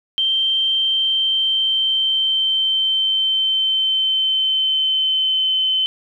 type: tone with pitch glide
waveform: sine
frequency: 3136 to 3063 Hz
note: G7 to G7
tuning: 0 to -41 cents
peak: -15 dBFS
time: 0.18-5.86 s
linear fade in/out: 0 ms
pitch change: -41 cents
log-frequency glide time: 0.72-5.57 s
effects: 9-bit